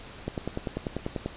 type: click train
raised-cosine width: 2 ms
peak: -16 dBFS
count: 11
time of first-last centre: 0.28-1.26 s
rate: 10.2 Hz
effects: pink hiss -45 dBFS RMS until 1.36 s + resampled to 8000 Hz